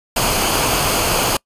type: noise with comb filter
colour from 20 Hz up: pink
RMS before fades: -17 dBFS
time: 0.16-1.37 s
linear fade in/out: 5 ms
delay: 0.53 ms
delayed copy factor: -0.5
effects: noise-tail reverb RT60 0.1 s tail -26 dB re dry + resampled to 32000 Hz